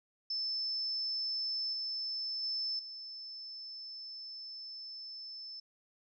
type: tone with level steps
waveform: sine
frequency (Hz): 5270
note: E8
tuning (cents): -1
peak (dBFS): -33 / -35 / -33 / -43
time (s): 0.3-5.6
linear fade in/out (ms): 5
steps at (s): 1.73 / 2.43 / 2.79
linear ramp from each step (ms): 2
effects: none